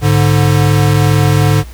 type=tone pair together; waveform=square; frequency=103.83 / 146.33 Hz; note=G#2 / D3; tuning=0 / -6 cents; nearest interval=tritone; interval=594 cents; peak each=-11 dBFS; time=0.01-1.64 s; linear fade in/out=50 ms; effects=added 60 Hz sine -27 dBFS peak until 1.73 s + pink hiss -39 dBFS RMS until 1.73 s